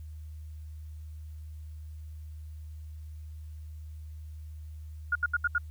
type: tone bursts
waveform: sine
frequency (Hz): 1426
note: F6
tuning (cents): +36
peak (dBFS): -23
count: 5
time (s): 5.12-5.582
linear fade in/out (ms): 5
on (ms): 34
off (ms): 73
effects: added 77 Hz sine -40 dBFS peak until 5.7 s + white hiss -68 dBFS RMS until 5.7 s